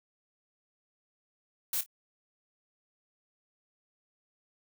blue noise with echo, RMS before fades -31 dBFS, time 1.73-1.81 s, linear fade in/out 2 ms, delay 26 ms, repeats 2, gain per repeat -13 dB, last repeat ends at 1.862 s, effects none

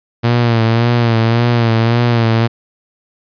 sawtooth tone with vibrato, 116.54 Hz, A#2, in tune, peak -6 dBFS, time 0.23-2.48 s, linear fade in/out 20 ms, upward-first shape sine, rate 1.8 Hz, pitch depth 55 cents each way, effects resampled to 11025 Hz

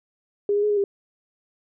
sine tone with pitch steps, 407.7 / 410.4 / 419.9 / 412.9 / 399 Hz, G#4 / G#4 / G#4 / G#4 / G4, -32 / -21 / +19 / -10 / +31 cents, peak -18 dBFS, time 0.49-0.84 s, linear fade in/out 2 ms, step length 70 ms, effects none

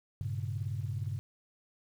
sine chord, G diminished, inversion none, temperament equal with one note detuned, 99.31 / 116.54 / 138.59 Hz, G2 / Bb2 / Db3, +23 / 0 / 0 cents, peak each -35 / -38 / -38 dBFS, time 0.21-1.19 s, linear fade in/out 0 ms, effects tanh soft clip ceiling -24 dBFS + 10-bit

